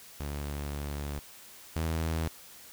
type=tone pair in turn; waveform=sawtooth; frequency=72.2 / 80.89 Hz; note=D2 / E2; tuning=-29 / -32 cents; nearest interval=major second; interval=197 cents; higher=second; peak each=-30 / -25 dBFS; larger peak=second; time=0.2-1.19 / 1.76-2.28 s; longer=first; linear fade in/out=0 ms; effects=white hiss -51 dBFS RMS until 2.72 s